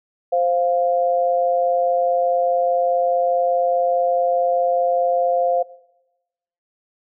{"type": "tone pair together", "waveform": "sine", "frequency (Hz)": [523.3, 698.5], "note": ["C5", "F5"], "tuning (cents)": [0, 0], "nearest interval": "perfect fourth", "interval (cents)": 500, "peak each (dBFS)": -18, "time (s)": [0.32, 5.63], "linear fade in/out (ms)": 10, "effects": ["noise-tail reverb RT60 1.0 s tail -21 dB re dry"]}